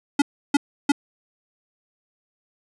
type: tone bursts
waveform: square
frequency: 284.9 Hz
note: C#4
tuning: 48 cents sharp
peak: -15 dBFS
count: 3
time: 0.19-0.92 s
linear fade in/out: 5 ms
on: 30 ms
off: 320 ms
effects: resampled to 24000 Hz